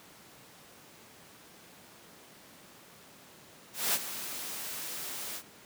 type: noise with ADSR envelope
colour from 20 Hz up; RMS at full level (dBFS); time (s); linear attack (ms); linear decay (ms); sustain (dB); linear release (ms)
white; -27; 3.73-5.43; 210; 41; -12; 67
effects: pink hiss -54 dBFS RMS until 5.65 s + high-pass 150 Hz 12 dB/octave